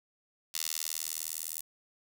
10% pulse tone with high-pass filter sweep, 79.8 Hz, D#2, 44 cents sharp, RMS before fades -37 dBFS, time 0.54-1.61 s, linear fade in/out 5 ms, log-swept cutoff 4700 to 9300 Hz, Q 0.94, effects none

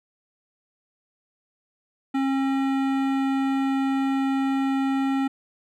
sine tone with hard clipping, 270.2 Hz, C#4, 44 cents flat, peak -23 dBFS, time 2.14-5.28 s, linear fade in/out 10 ms, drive 16 dB, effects none

